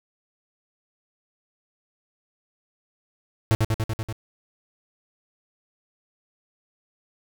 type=tone with echo; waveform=45% pulse; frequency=111 Hz; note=A2; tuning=16 cents sharp; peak=-16 dBFS; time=3.51-3.55 s; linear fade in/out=0 ms; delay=96 ms; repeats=6; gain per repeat=-2 dB; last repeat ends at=4.126 s; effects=none